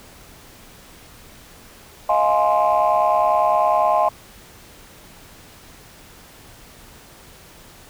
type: chord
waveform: sine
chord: F minor seventh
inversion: third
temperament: just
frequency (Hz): 628.6 / 698.5 / 838.1 / 1047.7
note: Eb5 / F5 / Ab5 / C6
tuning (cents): +18 / 0 / +16 / +2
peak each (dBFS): -19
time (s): 2.09-4.09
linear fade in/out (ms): 5
effects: tanh soft clip ceiling -7 dBFS + pink hiss -45 dBFS RMS until 7.89 s